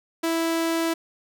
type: tone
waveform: sawtooth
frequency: 329.6 Hz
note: E4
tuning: in tune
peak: -18 dBFS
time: 0.23-0.94 s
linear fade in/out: 10 ms
effects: none